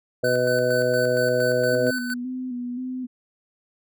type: harmonic tone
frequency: 124.8 Hz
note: B2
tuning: 19 cents sharp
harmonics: 1 / 2 / 3 / 4 / 5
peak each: -30 / -31 / -29 / -21 / -24 dBFS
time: 0.23-1.91 s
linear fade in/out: 10 ms
type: tone with tremolo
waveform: square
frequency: 1507 Hz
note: F#6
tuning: 31 cents sharp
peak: -26 dBFS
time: 0.24-2.14 s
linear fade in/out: 5 ms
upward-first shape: square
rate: 4.3 Hz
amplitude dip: 50%
type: tone with vibrato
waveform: sine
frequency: 250 Hz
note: B3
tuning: 21 cents sharp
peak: -27 dBFS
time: 1.72-3.07 s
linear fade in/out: 20 ms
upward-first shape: square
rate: 1.9 Hz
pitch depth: 37 cents each way
effects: none